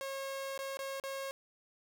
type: tone with dropouts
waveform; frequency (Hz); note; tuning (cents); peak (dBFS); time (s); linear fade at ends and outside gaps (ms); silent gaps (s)
sawtooth; 543; C#5; -36; -34; 0.01-1.31; 0; 0.577-0.59 / 0.771-0.791 / 0.999-1.038
effects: none